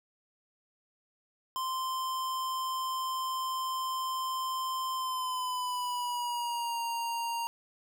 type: tone with pitch glide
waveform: square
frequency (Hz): 1041 to 932.8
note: C6 to A#5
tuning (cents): -9 to +1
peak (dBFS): -32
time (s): 1.56-7.47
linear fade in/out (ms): 0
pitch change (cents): -190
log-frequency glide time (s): 4.95-6.8
effects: none